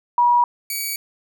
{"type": "tone pair in turn", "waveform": ["sine", "5% pulse"], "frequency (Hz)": [964, 2268], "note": ["B5", "C#7"], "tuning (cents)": [-42, 39], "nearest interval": "octave + minor third", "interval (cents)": 1481, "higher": "second", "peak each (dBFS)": [-12, -14], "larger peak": "first", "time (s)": [[0.18, 0.44], [0.7, 0.96]], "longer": "neither", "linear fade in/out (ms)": 2, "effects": []}